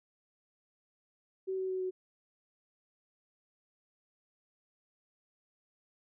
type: tone with pitch steps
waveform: sine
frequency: 379.6 / 376.8 / 373.9 / 371.1 Hz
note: F#4 / F#4 / F#4 / F#4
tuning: +44 / +32 / +18 / +5 cents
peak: -32 dBFS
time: 1.47-1.91 s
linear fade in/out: 20 ms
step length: 110 ms
effects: none